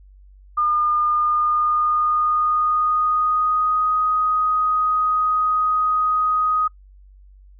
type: tone with pitch glide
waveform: sine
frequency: 1212 to 1250.4 Hz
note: D#6 to D#6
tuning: -46 to +8 cents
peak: -16 dBFS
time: 0.57-6.68 s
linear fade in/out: 10 ms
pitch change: +54 cents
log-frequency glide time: 1.01-3.95 s
effects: noise-tail reverb RT60 0.1 s tail -25 dB re dry + added 48 Hz sine -44 dBFS peak until 7.59 s